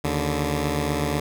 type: tone pair together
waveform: 10% pulse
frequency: 76.3 / 144.49 Hz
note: D#2 / D3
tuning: -33 / -28 cents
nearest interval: major seventh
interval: 1105 cents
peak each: -17 dBFS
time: 0.04-1.2 s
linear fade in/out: 5 ms
effects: none